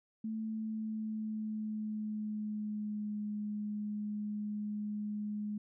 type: tone with pitch glide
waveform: sine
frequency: 220 to 209.3 Hz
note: A3 to G#3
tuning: 0 to +14 cents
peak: -35 dBFS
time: 0.24-5.58 s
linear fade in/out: 5 ms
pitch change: -86 cents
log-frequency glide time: 0.39-3.19 s
effects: none